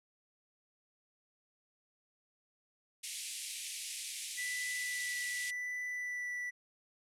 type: band-pass noise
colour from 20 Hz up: white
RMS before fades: -43 dBFS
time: 3.03-5.51 s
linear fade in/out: 10 ms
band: 2100 to 11000 Hz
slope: 48 dB/octave
type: tone with vibrato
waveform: triangle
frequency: 1975.5 Hz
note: B6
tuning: in tune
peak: -35 dBFS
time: 4.37-6.51 s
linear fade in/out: 20 ms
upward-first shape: sine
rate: 0.87 Hz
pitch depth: 9 cents each way
effects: none